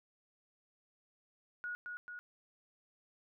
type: tone with echo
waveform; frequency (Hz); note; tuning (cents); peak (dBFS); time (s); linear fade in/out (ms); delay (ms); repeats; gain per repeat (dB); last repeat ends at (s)
sine; 1452; F#6; -33; -38; 1.64-1.75; 0; 220; 2; -3; 2.19
effects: none